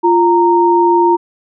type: tone pair together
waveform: sine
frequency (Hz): 347.5 / 926.7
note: F4 / A#5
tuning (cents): -9 / -10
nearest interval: octave + perfect fourth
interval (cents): 1699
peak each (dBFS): -10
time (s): 0.03-1.17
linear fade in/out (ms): 20
effects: none